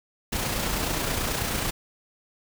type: noise with amplitude modulation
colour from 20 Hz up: pink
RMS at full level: -26 dBFS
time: 0.32-1.71 s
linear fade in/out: 10 ms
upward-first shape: sine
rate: 29.4 Hz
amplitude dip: 35%
effects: none